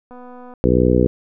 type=click train; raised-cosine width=1 ms; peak=-27 dBFS; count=107; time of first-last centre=0.11-0.537 s; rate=248 Hz
type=harmonic tone; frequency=61.74 Hz; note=B1; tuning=in tune; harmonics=1 / 2 / 3 / 4 / 5 / 6 / 7 / 8; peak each=-20 / -20 / -20 / -20 / -20 / -20 / -20 / -20 dBFS; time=0.64-1.07 s; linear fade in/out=0 ms
effects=none